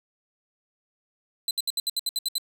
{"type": "tone bursts", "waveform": "sawtooth", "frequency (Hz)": 4039, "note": "B7", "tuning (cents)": 38, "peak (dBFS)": -21, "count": 10, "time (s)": [1.48, 2.382], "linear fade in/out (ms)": 2, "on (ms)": 29, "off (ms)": 68, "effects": []}